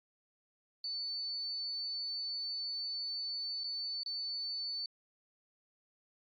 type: tone with dropouts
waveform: sine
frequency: 4497 Hz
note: C#8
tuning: 24 cents sharp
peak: -36 dBFS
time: 0.84-4.86 s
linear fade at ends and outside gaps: 2 ms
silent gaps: 3.637-3.641 / 4.034-4.06 s
effects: AAC 64 kbps